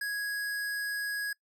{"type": "tone", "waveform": "square", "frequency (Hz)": 1661.2, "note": "G#6", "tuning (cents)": 0, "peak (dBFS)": -32, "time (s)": [0.01, 1.33], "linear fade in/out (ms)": 5, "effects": ["noise-tail reverb RT60 0.1 s tail -24 dB re dry"]}